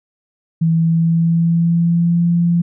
sine tone with pitch glide, 163.8 to 171.45 Hz, E3 to F3, -11 to -32 cents, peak -11 dBFS, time 0.61-2.62 s, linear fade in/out 10 ms, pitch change +79 cents, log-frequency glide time 0.72-2.25 s, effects none

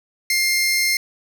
sawtooth tone pair together, 2114 / 5327 Hz, C7 / E8, +17 / +17 cents, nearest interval octave + major third, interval 1600 cents, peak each -14 / -22 dBFS, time 0.3-0.97 s, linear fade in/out 2 ms, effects none

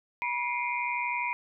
sine tone cluster, 969 / 2100 / 2288 / 2420 Hz, B5 / C7 / D7 / D#7, -33 / +6 / -46 / -49 cents, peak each -31 / -35 / -37 / -34 dBFS, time 0.22-1.33 s, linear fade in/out 0 ms, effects none

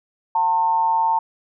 sine tone with amplitude modulation, 900 Hz, A5, 39 cents sharp, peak -13 dBFS, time 0.35-1.19 s, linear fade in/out 5 ms, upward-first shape sine, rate 159 Hz, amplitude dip 55%, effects none

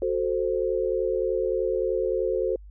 sine chord, F# diminished, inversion none, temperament equal, 370 / 440 / 523.3 Hz, F#4 / A4 / C5, 0 / 0 / 0 cents, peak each -27 dBFS, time 0.02-2.56 s, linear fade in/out 2 ms, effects added 50 Hz sine -42 dBFS peak until 2.7 s

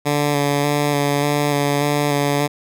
10% pulse tone with vibrato, 144.7 Hz, D3, 25 cents flat, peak -8 dBFS, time 0.05-2.48 s, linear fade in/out 20 ms, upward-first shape square, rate 1.7 Hz, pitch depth 16 cents each way, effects none

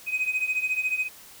sine tone with tremolo, 2515 Hz, D#7, 18 cents sharp, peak -18 dBFS, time 0.06-1.09 s, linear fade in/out 50 ms, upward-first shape triangle, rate 14 Hz, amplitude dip 90%, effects tanh soft clip ceiling -20 dBFS + white hiss -48 dBFS RMS until 1.4 s

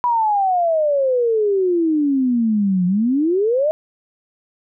sine exponential two-way sweep, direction down then up, 987.8 to 175.9 to 636 Hz, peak -14 dBFS, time 0.04-3.71 s, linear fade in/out 0 ms, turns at 2.86 s, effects none

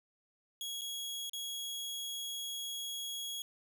sawtooth tone with dropouts, 3322 Hz, G#7, in tune, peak -35 dBFS, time 0.61-3.42 s, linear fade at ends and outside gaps 1 ms, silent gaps 0.811-0.817 / 1.296-1.333 s, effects none

